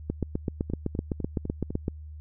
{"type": "two click trains", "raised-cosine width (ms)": 3, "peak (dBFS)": [-14, -20], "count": [15, 5], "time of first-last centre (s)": [[0.1, 1.881], [0.7, 1.705]], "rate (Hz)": [7.86, 3.98], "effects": ["added 76 Hz sine -39 dBFS peak until 2.2 s"]}